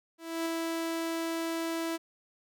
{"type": "tone with ADSR envelope", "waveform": "sawtooth", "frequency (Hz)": 329.6, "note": "E4", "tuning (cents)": 0, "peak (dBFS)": -25, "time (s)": [0.18, 1.98], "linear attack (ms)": 280, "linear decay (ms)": 4, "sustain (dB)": -2, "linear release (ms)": 28, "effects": []}